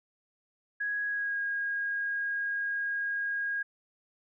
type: tone with pitch glide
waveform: sine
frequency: 1661.2 to 1633.6 Hz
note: G#6 to G#6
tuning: 0 to -29 cents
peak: -29 dBFS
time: 0.8-3.63 s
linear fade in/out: 10 ms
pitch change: -29 cents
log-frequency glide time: 1.06-1.39 s
effects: none